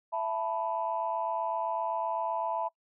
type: chord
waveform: sine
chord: E suspended fourth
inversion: none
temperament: equal with one note detuned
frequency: 665.4 / 880 / 987.8 Hz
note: E5 / A5 / B5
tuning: +16 / 0 / 0 cents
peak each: -33 dBFS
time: 0.12-2.69 s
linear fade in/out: 20 ms
effects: noise-tail reverb RT60 0.1 s tail -25 dB re dry + tanh soft clip ceiling -19 dBFS